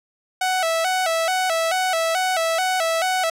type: tone with vibrato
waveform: sawtooth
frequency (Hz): 698.5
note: F5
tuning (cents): 0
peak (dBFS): -15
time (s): 0.41-3.3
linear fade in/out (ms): 5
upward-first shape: square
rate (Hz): 2.3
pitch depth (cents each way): 110
effects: low-pass 12000 Hz 12 dB/octave